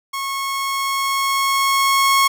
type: tone with level ramp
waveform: sawtooth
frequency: 1094 Hz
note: C#6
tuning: 23 cents flat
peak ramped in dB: -19 to -8 dBFS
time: 0.13-2.28 s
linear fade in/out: 10 ms
effects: none